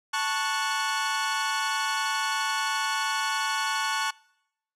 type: chord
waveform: sawtooth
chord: F# minor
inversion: first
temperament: equal with one note detuned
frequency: 880 / 1108.7 / 1470.6 Hz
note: A5 / C#6 / F#6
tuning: 0 / 0 / -11 cents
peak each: -26 dBFS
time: 0.13-4.11 s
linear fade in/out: 10 ms
effects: noise-tail reverb RT60 0.8 s tail -25 dB re dry + low-pass 9000 Hz 12 dB/octave